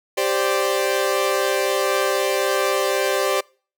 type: chord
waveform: sawtooth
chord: G suspended fourth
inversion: none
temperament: equal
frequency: 392 / 523.3 / 587.3 Hz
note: G4 / C5 / D5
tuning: 0 / 0 / 0 cents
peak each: -19 dBFS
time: 0.17-3.41 s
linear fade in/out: 10 ms
effects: noise-tail reverb RT60 0.4 s tail -25 dB re dry